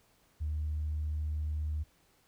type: tone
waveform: sine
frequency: 76.2 Hz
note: D#2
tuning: 36 cents flat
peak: -30 dBFS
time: 0.4-1.84 s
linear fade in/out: 20 ms
effects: tanh soft clip ceiling -27 dBFS + pink hiss -68 dBFS RMS until 2.27 s